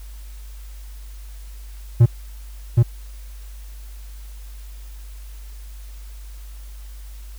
triangle tone with echo, 117.5 Hz, A#2, 14 cents sharp, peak -5 dBFS, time 2-2.06 s, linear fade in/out 10 ms, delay 770 ms, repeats 1, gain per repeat -2 dB, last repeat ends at 2.83 s, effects added 50 Hz sine -34 dBFS peak until 7.38 s + white hiss -50 dBFS RMS until 7.38 s

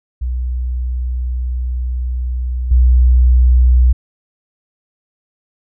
sine tone with level steps, 62 Hz, B1, 7 cents sharp, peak -16 / -6 dBFS, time 0.21-3.93 s, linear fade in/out 10 ms, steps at 2.71 s, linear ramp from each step 5 ms, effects none

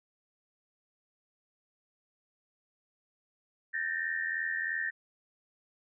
sine tone cluster, 1558 / 1773 / 1856 Hz, G6 / A6 / A#6, -11 / +13 / -8 cents, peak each -39 / -34 / -34 dBFS, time 3.73-4.91 s, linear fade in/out 20 ms, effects none

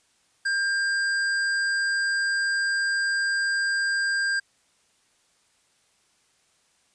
triangle tone with hard clipping, 1597 Hz, G6, 32 cents sharp, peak -24 dBFS, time 0.45-4.4 s, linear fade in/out 10 ms, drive 16 dB, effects white hiss -65 dBFS RMS until 6.94 s + resampled to 22050 Hz

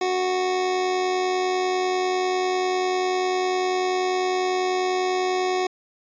25% pulse tone with amplitude modulation, 368.9 Hz, F#4, 5 cents flat, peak -16 dBFS, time 0.01-5.67 s, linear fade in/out 5 ms, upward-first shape sine, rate 90.1 Hz, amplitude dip 30%, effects resampled to 16000 Hz

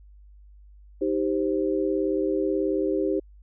sine chord, C minor, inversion first, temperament just, 314 / 392.4 / 523.3 Hz, Eb4 / G4 / C5, +16 / +2 / 0 cents, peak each -26 / -25 / -29 dBFS, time 1.01-3.2 s, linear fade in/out 10 ms, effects added 50 Hz sine -47 dBFS peak until 3.42 s

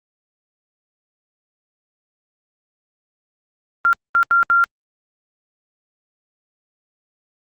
sine tone bursts at uneven times, 1384 Hz, F6, 16 cents flat, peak -11 dBFS, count 4, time 3.85-3.93 / 4.15-4.23 / 4.31-4.43 / 4.5-4.64 s, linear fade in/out 0 ms, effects Opus 32 kbps

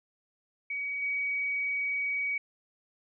sine tone with level steps, 2262 Hz, C#7, 34 cents sharp, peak -31 / -28 dBFS, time 0.7-2.38 s, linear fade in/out 5 ms, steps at 1.02 s, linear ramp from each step 5 ms, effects none

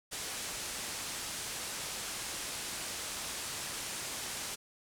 white low-pass noise, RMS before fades -40 dBFS, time 0.11-4.56 s, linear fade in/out 20 ms, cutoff 10000 Hz, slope 24 dB/octave, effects none

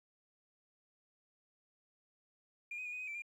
sine tone with pitch steps, 2411 / 2509 / 2437 / 2493 / 2512 / 2332 / 2405 Hz, D7 / D#7 / D#7 / D#7 / D#7 / D7 / D7, +45 / +14 / -37 / +3 / +16 / -13 / +41 cents, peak -39 dBFS, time 2.71-3.221 s, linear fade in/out 5 ms, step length 73 ms, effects tanh soft clip ceiling -37 dBFS + 12-bit

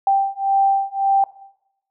sine beating tone pair, 784 / 785.8 Hz, G5 / G5, 0 / +4 cents, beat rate 1.8 Hz, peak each -18 dBFS, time 0.07-1.24 s, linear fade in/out 2 ms, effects noise-tail reverb RT60 0.8 s tail -18 dB re dry

